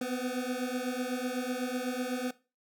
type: beating tone pair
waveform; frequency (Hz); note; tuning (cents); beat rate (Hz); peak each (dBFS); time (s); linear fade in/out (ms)
25% pulse; 246.9 / 254.9; B3 / C4; 0 / -45; 8; -31; 0.01-2.31; 5
effects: noise-tail reverb RT60 0.3 s tail -18 dB re dry